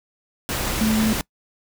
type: tone in noise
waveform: sine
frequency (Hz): 218.4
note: A3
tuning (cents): -13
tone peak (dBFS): -17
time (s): 0.81-1.13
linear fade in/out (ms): 0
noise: pink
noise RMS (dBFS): -25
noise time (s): 0.49-1.21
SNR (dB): +5
effects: noise-tail reverb RT60 0.1 s tail -24 dB re dry